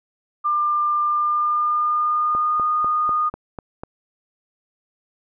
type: tone with pitch glide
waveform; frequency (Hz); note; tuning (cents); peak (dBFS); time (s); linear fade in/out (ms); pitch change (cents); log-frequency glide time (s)
sine; 1195 to 1227.2; D6 to D#6; +30 to -24; -17; 0.44-3.3; 20; +46; 1.03-2.65
type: click train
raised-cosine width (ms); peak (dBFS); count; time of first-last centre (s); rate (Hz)
1; -17; 7; 2.35-3.835; 4.04
effects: none